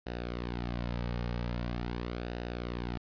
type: tone with flanger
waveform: sawtooth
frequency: 59.6 Hz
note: A#1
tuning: 39 cents sharp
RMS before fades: -36 dBFS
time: 0.06-2.98 s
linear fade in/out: 10 ms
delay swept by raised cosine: 0.89 to 2.99 ms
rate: 0.43 Hz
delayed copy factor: -0.6
effects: resampled to 11025 Hz + 10-bit